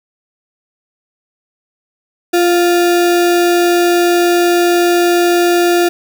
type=tone with sample-and-hold; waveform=sine; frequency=348.2 Hz; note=F4; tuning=5 cents flat; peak=-8 dBFS; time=2.33-5.89 s; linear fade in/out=10 ms; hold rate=1050 Hz; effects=none